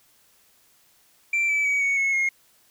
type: tone with pitch steps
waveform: sine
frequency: 2349 / 2307 / 2266 / 2226 / 2187 / 2148 Hz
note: D7 / D7 / C#7 / C#7 / C#7 / C7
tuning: 0 / -31 / +37 / +7 / -24 / +45 cents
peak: -17 dBFS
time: 1.33-2.29 s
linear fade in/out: 5 ms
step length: 160 ms
effects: tanh soft clip ceiling -19 dBFS + white hiss -60 dBFS RMS until 2.7 s